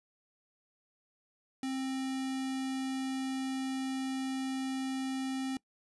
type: tone with notch filter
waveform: square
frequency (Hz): 264.4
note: C4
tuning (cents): +18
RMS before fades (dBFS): -35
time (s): 1.63-5.57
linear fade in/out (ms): 2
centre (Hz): 1100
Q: 1.7
effects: noise-tail reverb RT60 0.1 s tail -22 dB re dry + resampled to 24000 Hz